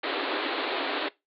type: band-pass noise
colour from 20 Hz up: pink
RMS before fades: -30 dBFS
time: 0.03-1.09 s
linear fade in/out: 10 ms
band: 270 to 4300 Hz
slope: 96 dB/octave
effects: noise-tail reverb RT60 0.2 s tail -20 dB re dry